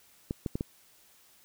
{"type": "clicks", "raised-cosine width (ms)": 3, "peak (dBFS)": -18, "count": 4, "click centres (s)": [0.309, 0.462, 0.555, 0.609], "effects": ["white hiss -61 dBFS RMS until 1.44 s"]}